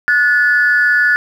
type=tone pair together; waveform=sine; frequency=1457 / 1731 Hz; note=F#6 / A6; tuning=-27 / -29 cents; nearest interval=minor third; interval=298 cents; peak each=-11 dBFS; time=0.08-1.16 s; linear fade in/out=0 ms; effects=tanh soft clip ceiling -3 dBFS + 7-bit